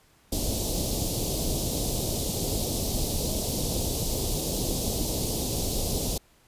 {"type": "band-stop noise", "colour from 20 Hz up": "pink", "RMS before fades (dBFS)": -28, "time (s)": [0.32, 6.18], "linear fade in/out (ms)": 5, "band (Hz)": [670, 3800], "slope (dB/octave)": 24, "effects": ["pink hiss -61 dBFS RMS until 6.47 s", "resampled to 32000 Hz"]}